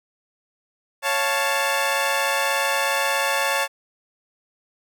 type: chord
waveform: 15% pulse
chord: Db augmented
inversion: none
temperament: equal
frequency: 554.4 / 698.5 / 880 Hz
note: Db5 / F5 / A5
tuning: 0 / 0 / 0 cents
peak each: -17 / -22 / -17 dBFS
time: 1.02-3.68 s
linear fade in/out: 50 ms
effects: none